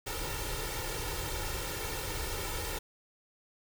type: noise with comb filter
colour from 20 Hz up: pink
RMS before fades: -36 dBFS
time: 0.06-2.79 s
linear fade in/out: 10 ms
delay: 2.2 ms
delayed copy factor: +0.8
effects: none